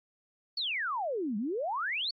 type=exponential two-way sweep; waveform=sine; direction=down then up; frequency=4608 to 196 to 4608 Hz; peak=-30 dBFS; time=0.57-2.11 s; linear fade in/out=5 ms; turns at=1.37 s; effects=AAC 48 kbps